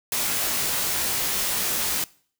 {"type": "noise with comb filter", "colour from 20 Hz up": "white", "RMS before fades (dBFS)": -25, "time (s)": [0.12, 2.04], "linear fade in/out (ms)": 2, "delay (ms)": 19, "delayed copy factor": -0.8, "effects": ["noise-tail reverb RT60 0.5 s tail -22 dB re dry"]}